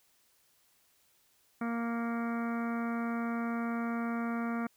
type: harmonic tone with a mistuned harmonic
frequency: 233.1 Hz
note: A#3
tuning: in tune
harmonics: 1 / 2 / 3 / 4 / 5 / 6 / 7 / 8 / 9 / 10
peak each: -32 / -44 / -42 / -49 / -43 / -43 / -54 / -51 / -54 / -52 dBFS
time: 1.61-4.67 s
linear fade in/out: 5 ms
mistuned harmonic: 10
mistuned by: -47 cents
effects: white hiss -69 dBFS RMS until 4.76 s